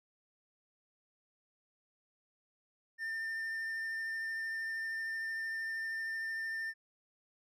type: tone with vibrato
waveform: triangle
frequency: 1800 Hz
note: A6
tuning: 39 cents sharp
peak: -34 dBFS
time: 2.98-6.74 s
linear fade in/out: 50 ms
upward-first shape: triangle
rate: 13 Hz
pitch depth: 11 cents each way
effects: none